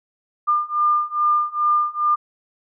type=beating tone pair; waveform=sine; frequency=1201 / 1203.4 Hz; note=D6 / D6; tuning=+38 / +42 cents; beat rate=2.4 Hz; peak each=-20 / -19 dBFS; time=0.47-2.16 s; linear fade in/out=20 ms; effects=none